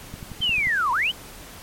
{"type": "click train", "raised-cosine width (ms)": 5, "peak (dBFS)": -23, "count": 7, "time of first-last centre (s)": [0.14, 0.671], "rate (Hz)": 11.3}
{"type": "linear two-way sweep", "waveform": "sine", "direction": "down then up", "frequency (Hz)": [3182, 920, 3182], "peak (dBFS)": -19, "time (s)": [0.41, 1.12], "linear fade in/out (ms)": 20, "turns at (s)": 0.92}
{"effects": ["pink hiss -42 dBFS RMS until 1.62 s", "MP3 64 kbps"]}